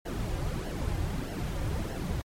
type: noise with flanger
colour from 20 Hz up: brown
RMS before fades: -32 dBFS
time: 0.05-2.22 s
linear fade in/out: 10 ms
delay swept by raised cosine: 0.82 to 4.72 ms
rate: 1.6 Hz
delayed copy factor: -0.65
effects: MP3 64 kbps